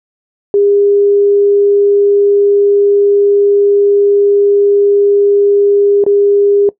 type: tone with dropouts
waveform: sine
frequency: 404.7 Hz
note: G#4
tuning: 45 cents flat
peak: -6 dBFS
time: 0.54-6.69 s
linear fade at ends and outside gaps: 1 ms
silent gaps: 6.039-6.064 s
effects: noise-tail reverb RT60 0.1 s tail -18 dB re dry